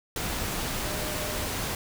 sine tone in noise, 607 Hz, D#5, 43 cents flat, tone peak -39 dBFS, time 0.86-1.46 s, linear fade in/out 2 ms, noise pink, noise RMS -31 dBFS, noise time 0.16-1.75 s, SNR -11 dB, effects none

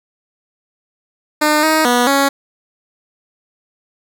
10% pulse tone with pitch steps, 302.6 / 314.2 / 243.9 / 277.3 Hz, D#4 / D#4 / B3 / C#4, -48 / +17 / -21 / +1 cents, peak -3 dBFS, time 1.41-2.29 s, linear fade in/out 10 ms, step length 220 ms, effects none

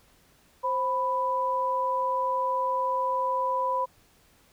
sine tone pair together, 525.8 / 992 Hz, C5 / B5, +8 / +7 cents, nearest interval major seventh, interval 1099 cents, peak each -30 / -25 dBFS, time 0.63-3.86 s, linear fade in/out 20 ms, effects pink hiss -61 dBFS RMS until 4.52 s

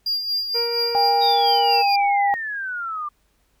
triangle tone with tremolo, 4802 Hz, D8, 38 cents sharp, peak -18 dBFS, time 0.06-1.96 s, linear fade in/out 5 ms, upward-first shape sine, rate 4.3 Hz, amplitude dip 55%
harmonic tone, 469.8 Hz, A#4, 13 cents sharp, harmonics 1 / 2 / 3 / 4 / 5 / 6, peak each -24 / -34 / -39 / -45 / -38 / -51 dBFS, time 0.54-1.83 s, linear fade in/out 20 ms
sine tone, 805 Hz, G5, 46 cents sharp, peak -16 dBFS, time 0.95-2.34 s, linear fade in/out 0 ms
sine exponential sweep, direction down, 3821 to 1175 Hz, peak -25 dBFS, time 1.21-3.09 s, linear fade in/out 10 ms
effects added 50 Hz sine -66 dBFS peak until 3.6 s + pink hiss -66 dBFS RMS until 3.6 s

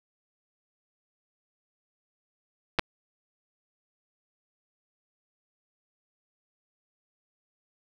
clicks, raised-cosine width 0.3 ms, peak -7 dBFS, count 2, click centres 2.788 / 2.794 s, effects 7-bit

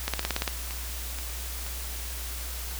two click trains, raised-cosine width 0.2 ms, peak -9 / -20 dBFS, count 8 / 4, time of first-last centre 0.08-0.478 / 0.23-1.665 s, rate 17.6 / 2.09 Hz, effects added 60 Hz sine -35 dBFS peak until 2.79 s + white hiss -38 dBFS RMS until 2.79 s

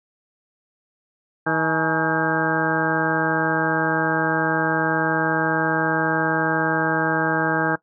harmonic tone with a mistuned harmonic, 159.7 Hz, D#3, 45 cents sharp, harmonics 1 / 2 / 3 / 4 / 5 / 6 / 7 / 8 / 9 / 10, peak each -28 / -25 / -28 / -29 / -26 / -33 / -31 / -30 / -30 / -24 dBFS, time 1.46-7.76 s, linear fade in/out 10 ms, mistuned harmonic 5, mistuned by +80 cents, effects noise-tail reverb RT60 0.1 s tail -19 dB re dry

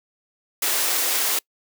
white high-pass noise, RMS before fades -22 dBFS, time 0.62-1.39 s, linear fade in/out 5 ms, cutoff 310 Hz, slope 24 dB/octave, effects noise-tail reverb RT60 0.1 s tail -26 dB re dry

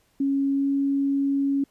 sine tone with pitch glide, 275.8 to 277.4 Hz, C#4 to C#4, -9 to +1 cents, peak -20 dBFS, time 0.2-1.64 s, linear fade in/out 5 ms, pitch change +10 cents, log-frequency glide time 0.53-0.67 s, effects pink hiss -65 dBFS RMS until 1.7 s + resampled to 32000 Hz

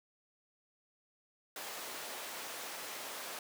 pink high-pass noise, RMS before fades -44 dBFS, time 1.56-3.39 s, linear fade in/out 2 ms, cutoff 510 Hz, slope 12 dB/octave, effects none

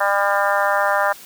harmonic tone, 200.4 Hz, G3, 38 cents sharp, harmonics 3 / 4 / 5 / 6 / 7 / 8 / 9, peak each -21 / -22 / -23 / -24 / -24 / -25 / -26 dBFS, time 0-1.13 s, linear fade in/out 10 ms, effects white hiss -41 dBFS RMS until 1.25 s

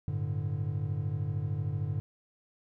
triangle chord, G suspended second, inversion none, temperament equal with one note detuned, 98 / 111.15 / 146.83 Hz, G2 / A2 / D3, 0 / +18 / 0 cents, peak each -32 / -33 / -32 dBFS, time 0.08-2 s, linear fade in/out 0 ms, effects none

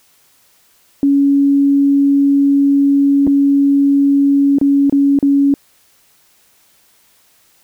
sine tone with dropouts, 280 Hz, C#4, 18 cents sharp, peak -8 dBFS, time 1.03-5.54 s, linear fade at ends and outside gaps 1 ms, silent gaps 3.268-3.274 / 4.585-4.613 / 4.897-4.925 / 5.189-5.227 s, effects white hiss -53 dBFS RMS until 7.63 s

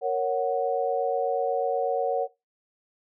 sine chord, F# major, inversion first, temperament equal, 466.2 / 554.4 / 740 Hz, A#4 / C#5 / F#5, 0 / 0 / 0 cents, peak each -27 dBFS, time 0.01-2.28 s, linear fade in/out 50 ms, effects noise-tail reverb RT60 0.2 s tail -18 dB re dry

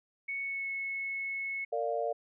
sine tone with pitch glide, 2217 to 2194 Hz, C#7 to C#7, 0 to -18 cents, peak -33 dBFS, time 0.28-1.65 s, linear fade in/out 10 ms, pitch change -18 cents, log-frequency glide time 0.41-0.69 s
sine chord, Bb major, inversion none, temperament equal with one note detuned, 458.4 / 587.3 / 698.5 Hz, Bb4 / D5 / F5, -29 / 0 / 0 cents, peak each -34 dBFS, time 1.72-2.13 s, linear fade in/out 10 ms
effects none

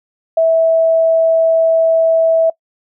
sine tone, 653 Hz, E5, 17 cents flat, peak -8 dBFS, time 0.37-2.5 s, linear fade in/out 5 ms, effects noise-tail reverb RT60 0.1 s tail -22 dB re dry

